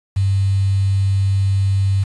sine tone with quantisation, 97.6 Hz, G2, 7 cents flat, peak -13 dBFS, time 0.16-2.04 s, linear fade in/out 10 ms, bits 6, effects resampled to 24000 Hz

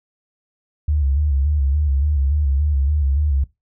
sine tone with vibrato, 71.5 Hz, D2, 46 cents flat, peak -15 dBFS, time 0.88-3.44 s, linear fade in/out 5 ms, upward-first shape square, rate 3.5 Hz, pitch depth 78 cents each way, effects noise-tail reverb RT60 0.2 s tail -19 dB re dry

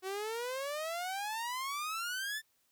sawtooth exponential sweep, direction up, 370.1 to 1790 Hz, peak -32 dBFS, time 0.02-2.42 s, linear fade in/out 50 ms, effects white hiss -74 dBFS RMS until 2.71 s

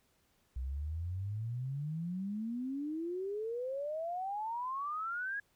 sine exponential sweep, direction up, 61.74 to 1678 Hz, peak -35 dBFS, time 0.56-5.4 s, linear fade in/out 5 ms, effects pink hiss -73 dBFS RMS until 5.55 s

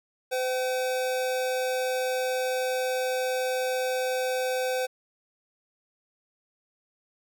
square tone pair together, 510.6 / 765 Hz, C5 / G5, -42 / -42 cents, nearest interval perfect fifth, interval 700 cents, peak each -27 / -34 dBFS, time 0.31-4.87 s, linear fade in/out 20 ms, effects 11-bit

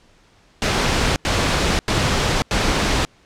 pink noise bursts, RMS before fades -18 dBFS, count 4, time 0.62-3.05 s, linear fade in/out 0 ms, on 540 ms, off 90 ms, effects pink hiss -54 dBFS RMS until 3.25 s + low-pass 6000 Hz 12 dB/octave

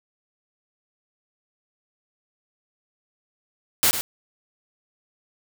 white noise with echo, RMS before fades -18 dBFS, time 3.83-3.91 s, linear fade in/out 0 ms, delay 100 ms, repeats 1, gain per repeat -9 dB, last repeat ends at 4.01 s, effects none

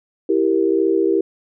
sine chord, E diminished, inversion none, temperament equal, 329.6 / 392 / 466.2 Hz, E4 / G4 / Bb4, 0 / 0 / 0 cents, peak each -18 / -17 / -21 dBFS, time 0.29-1.21 s, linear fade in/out 5 ms, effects none

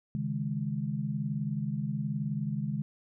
sine chord, C# suspended second, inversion none, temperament equal with one note detuned, 136.68 / 155.56 / 207.7 Hz, C#3 / D#3 / G#3, -24 / 0 / 0 cents, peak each -34 dBFS, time 0.15-2.82 s, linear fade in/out 0 ms, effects none

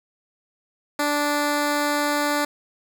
10% pulse tone, 292.7 Hz, D4, 6 cents flat, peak -12 dBFS, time 0.99-2.45 s, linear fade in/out 5 ms, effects none

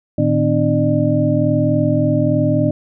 sine tone cluster, 111.9 / 153 / 256.6 / 300.1 / 600 Hz, A2 / D#3 / C4 / D4 / D5, +30 / -29 / -34 / +38 / +37 cents, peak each -19 dBFS, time 0.18-2.71 s, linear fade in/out 5 ms, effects none

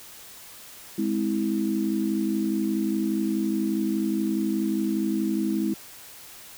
sine chord, Ab augmented, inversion none, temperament just, 207.7 / 259.6 / 324.5 Hz, Ab3 / C4 / E4, 0 / -13 / -27 cents, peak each -26 / -30 / -26 dBFS, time 0.98-5.74 s, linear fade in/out 5 ms, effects white hiss -45 dBFS RMS until 6.57 s

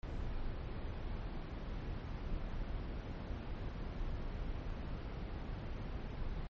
brown noise with dropouts, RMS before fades -41 dBFS, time 0.03-6.47 s, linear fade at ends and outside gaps 0 ms, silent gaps 4.698-4.702 s, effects low-pass 4000 Hz 12 dB/octave + MP3 32 kbps

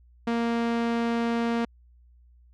sawtooth tone with low-pass filter, 233.1 Hz, A#3, in tune, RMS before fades -26 dBFS, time 0.27-1.65 s, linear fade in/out 5 ms, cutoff 3700 Hz, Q 0.51, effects added 60 Hz sine -53 dBFS peak until 2.53 s

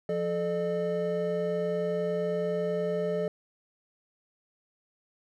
triangle tone cluster, 174.6 / 434.3 / 604 Hz, F3 / A4 / D5, 0 / -23 / +48 cents, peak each -32 / -28 / -29 dBFS, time 0.09-3.28 s, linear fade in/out 2 ms, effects none

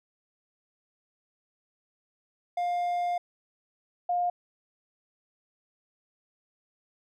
triangle / sine tone pair in turn, 705 / 708.4 Hz, F5 / F5, +16 / +24 cents, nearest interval unison, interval 8 cents, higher second, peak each -24 dBFS, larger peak neither, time 2.57-3.18 / 4.09-4.3 s, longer first, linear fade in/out 5 ms, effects none

